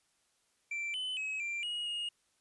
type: tone with pitch steps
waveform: triangle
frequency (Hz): 2345 / 3026 / 2558 / 2366 / 2889 / 2861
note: D7 / F#7 / D#7 / D7 / F#7 / F7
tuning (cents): -3 / +38 / +47 / +12 / -42 / +41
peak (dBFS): -33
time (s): 0.71-2.09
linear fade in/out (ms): 5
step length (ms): 230
effects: white hiss -74 dBFS RMS until 2.4 s + resampled to 24000 Hz